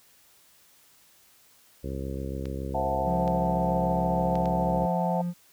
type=harmonic tone; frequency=67.2 Hz; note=C2; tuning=47 cents sharp; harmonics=1 / 2 / 3 / 4 / 5 / 6 / 7 / 8; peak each=-34 / -37 / -39 / -40 / -41 / -42 / -42 / -43 dBFS; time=1.83-4.87 s; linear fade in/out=20 ms
type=clicks; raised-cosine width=0.2 ms; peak=-25 dBFS; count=4; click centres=2.456 / 3.278 / 4.355 / 4.457 s
type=chord; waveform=sine; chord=F# half-diminished seventh; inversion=second; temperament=equal; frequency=523.3 / 659.3 / 740 / 880 Hz; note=C5 / E5 / F#5 / A5; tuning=0 / 0 / 0 / 0 cents; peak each=-31 dBFS; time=2.74-5.22 s; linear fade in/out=10 ms
type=tone; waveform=triangle; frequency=175.1 Hz; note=F3; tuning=5 cents sharp; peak=-25 dBFS; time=3.04-5.34 s; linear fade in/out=50 ms
effects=white hiss -59 dBFS RMS until 5.52 s